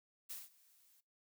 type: noise with ADSR envelope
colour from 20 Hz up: blue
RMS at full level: -45 dBFS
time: 0.29-1.01 s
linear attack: 18 ms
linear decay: 180 ms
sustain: -24 dB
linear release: 14 ms
effects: noise-tail reverb RT60 0.2 s tail -20 dB re dry